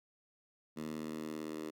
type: tone with high-pass filter sweep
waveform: 10% pulse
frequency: 77.8 Hz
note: D#2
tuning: in tune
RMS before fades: -42 dBFS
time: 0.76-1.71 s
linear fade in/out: 20 ms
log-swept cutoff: 210 to 320 Hz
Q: 2.4
effects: none